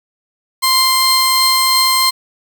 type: tone pair together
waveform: sawtooth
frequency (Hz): 1046.5 / 4183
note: C6 / C8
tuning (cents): 0 / -1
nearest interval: 2 octaves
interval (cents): 2399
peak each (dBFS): -10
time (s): 0.62-2.11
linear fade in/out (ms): 20
effects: 7-bit